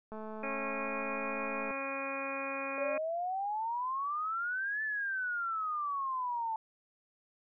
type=click train; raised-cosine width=1 ms; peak=-31 dBFS; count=346; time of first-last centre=0.12-1.71 s; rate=217 Hz
type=harmonic tone; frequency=272.9 Hz; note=C#4; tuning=27 cents flat; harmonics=1 / 2 / 3 / 4 / 5 / 6 / 7 / 8 / 9; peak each=-44 / -40 / -47 / -42 / -45 / -47 / -50 / -49 / -40 dBFS; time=0.43-2.98 s; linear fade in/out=5 ms
type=exponential two-way sweep; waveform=sine; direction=up then down; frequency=552 to 1760 to 878 Hz; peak=-32 dBFS; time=2.78-6.56 s; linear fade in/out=2 ms; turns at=4.83 s
effects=none